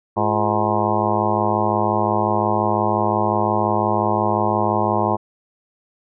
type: harmonic tone with a mistuned harmonic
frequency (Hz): 105.7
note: G#2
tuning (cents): +31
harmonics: 1 / 2 / 3 / 4 / 5 / 6 / 7 / 8 / 9 / 10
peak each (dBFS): -26 / -25 / -25 / -28 / -28 / -25 / -25 / -24 / -24 / -26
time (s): 0.16-5.17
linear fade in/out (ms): 20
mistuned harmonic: 3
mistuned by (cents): +140
effects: none